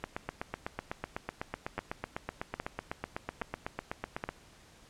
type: two click trains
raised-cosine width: 0.5 ms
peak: -19 / -19 dBFS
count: 4 / 35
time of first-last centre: 1.78-4.239 / 0.04-4.29 s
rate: 1.22 / 8 Hz
effects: pink hiss -58 dBFS RMS until 4.89 s + low-pass 9000 Hz 12 dB/octave